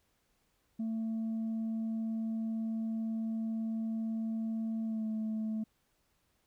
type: tone with pitch glide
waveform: sine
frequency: 223.5 to 218.5 Hz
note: A3 to A3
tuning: +27 to -12 cents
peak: -30 dBFS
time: 0.79-5.64 s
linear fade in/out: 10 ms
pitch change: -39 cents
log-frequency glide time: 4.84-5.05 s
effects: tanh soft clip ceiling -31 dBFS + pink hiss -75 dBFS RMS until 6.46 s